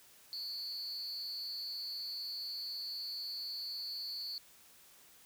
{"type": "tone with amplitude modulation", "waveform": "triangle", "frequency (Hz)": 4455, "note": "C#8", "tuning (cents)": 8, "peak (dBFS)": -34, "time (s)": [0.33, 4.38], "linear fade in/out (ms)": 0, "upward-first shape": "sine", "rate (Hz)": 276, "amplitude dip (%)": 90, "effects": ["white hiss -61 dBFS RMS until 5.25 s"]}